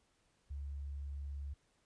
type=tone; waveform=sine; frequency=70.5 Hz; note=C#2; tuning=30 cents sharp; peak=-40 dBFS; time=0.5-1.54 s; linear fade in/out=10 ms; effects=pink hiss -75 dBFS RMS until 1.85 s + resampled to 22050 Hz